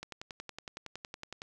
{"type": "click train", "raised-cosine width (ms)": 0.2, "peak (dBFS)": -24, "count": 16, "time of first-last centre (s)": [0.03, 1.419], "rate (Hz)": 10.8, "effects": []}